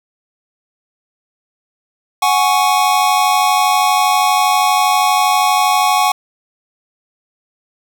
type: chord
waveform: square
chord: F# suspended second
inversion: none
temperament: just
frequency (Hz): 740 / 832.5 / 1110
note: F#5 / G#5 / C#6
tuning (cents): 0 / +4 / +2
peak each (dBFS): -16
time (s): 2.22-6.12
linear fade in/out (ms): 5
effects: none